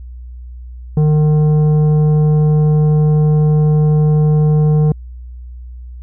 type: tone with tanh clipping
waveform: sine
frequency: 152 Hz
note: D#3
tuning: 40 cents flat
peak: -10 dBFS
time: 0.97-4.92 s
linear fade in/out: 2 ms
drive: 9 dB
effects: added 61 Hz sine -28 dBFS peak until 6.02 s